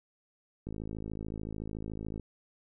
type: click train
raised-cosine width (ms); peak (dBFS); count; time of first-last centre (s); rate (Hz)
3; -26; 83; 0.67-2.197; 53.7
effects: none